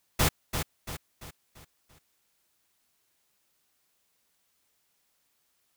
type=noise with echo; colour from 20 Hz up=pink; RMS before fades=-23 dBFS; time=0.19-0.29 s; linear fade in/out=10 ms; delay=340 ms; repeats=5; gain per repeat=-7 dB; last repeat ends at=1.99 s; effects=white hiss -73 dBFS RMS until 5.76 s